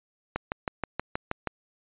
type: click train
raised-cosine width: 0.5 ms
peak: -13 dBFS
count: 8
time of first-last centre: 0.36-1.473 s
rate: 6.29 Hz
effects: resampled to 8000 Hz